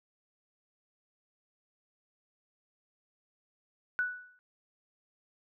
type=tone with exponential decay; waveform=sine; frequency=1480 Hz; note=F#6; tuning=in tune; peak=-25 dBFS; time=3.99-4.39 s; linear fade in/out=0 ms; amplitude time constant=86 ms; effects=none